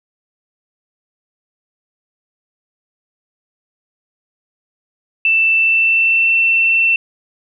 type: tone with pitch glide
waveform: sine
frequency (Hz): 2661 to 2689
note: E7 to E7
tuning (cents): +16 to +34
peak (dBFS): -10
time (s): 5.25-6.96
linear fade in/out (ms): 2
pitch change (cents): +18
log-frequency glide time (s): 5.54-6.34
effects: none